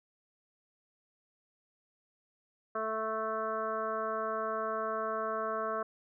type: tone with frequency modulation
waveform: sine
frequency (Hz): 880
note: A5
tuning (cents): 0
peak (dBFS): -31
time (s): 2.75-5.83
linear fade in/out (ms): 5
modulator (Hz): 220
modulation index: 2.4
effects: none